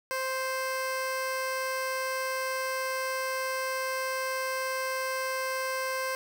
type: tone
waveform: 15% pulse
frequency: 523.3 Hz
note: C5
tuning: in tune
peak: -23 dBFS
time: 0.11-6.15 s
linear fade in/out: 0 ms
effects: none